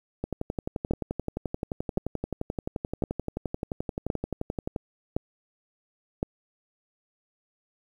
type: two click trains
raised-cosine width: 2 ms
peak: -12 / -16 dBFS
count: 6 / 53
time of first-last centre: 0.91-6.229 / 0.24-4.762 s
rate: 0.94 / 11.5 Hz
effects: 9-bit